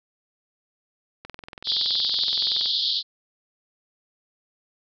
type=click train; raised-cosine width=0.3 ms; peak=-22 dBFS; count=31; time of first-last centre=1.25-2.658 s; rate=21.3 Hz
type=band-pass noise; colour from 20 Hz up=pink; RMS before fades=-24 dBFS; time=1.64-3.03 s; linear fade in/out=50 ms; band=3300 to 4800 Hz; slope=96 dB/octave
effects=none